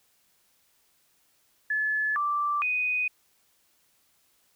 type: tone with pitch steps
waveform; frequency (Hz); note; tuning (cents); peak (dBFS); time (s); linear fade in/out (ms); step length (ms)
sine; 1722 / 1172 / 2492; A6 / D6 / D#7; -38 / -4 / +2; -24; 1.7-3.08; 5; 460
effects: white hiss -67 dBFS RMS until 4.55 s